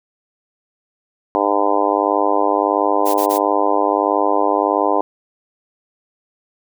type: harmonic tone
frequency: 101.5 Hz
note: G#2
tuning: 39 cents flat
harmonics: 3 / 4 / 5 / 6 / 7 / 8 / 9 / 10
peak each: -22 / -22 / -22 / -22 / -22 / -22 / -22 / -22 dBFS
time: 1.35-5.01 s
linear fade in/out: 0 ms
type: noise bursts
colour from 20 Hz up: blue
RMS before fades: -26 dBFS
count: 3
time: 3.05-3.386 s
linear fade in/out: 20 ms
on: 94 ms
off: 27 ms
effects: none